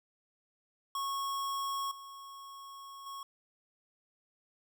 square tone with level steps, 1100 Hz, C#6, 14 cents flat, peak -34 / -47 / -42 dBFS, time 0.95-3.23 s, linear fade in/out 2 ms, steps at 1.91 / 3.06 s, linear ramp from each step 5 ms, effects none

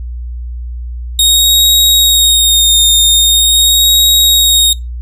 sawtooth tone with vibrato, 3729 Hz, A#7, in tune, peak -3 dBFS, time 1.19-4.73 s, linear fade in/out 2 ms, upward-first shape sine, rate 0.43 Hz, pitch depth 27 cents each way, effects noise-tail reverb RT60 0.2 s tail -22 dB re dry + added 60 Hz sine -19 dBFS peak until 5.01 s

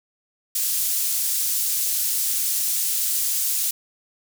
pink high-pass noise, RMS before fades -23 dBFS, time 0.55-3.71 s, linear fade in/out 5 ms, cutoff 7700 Hz, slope 12 dB/octave, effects none

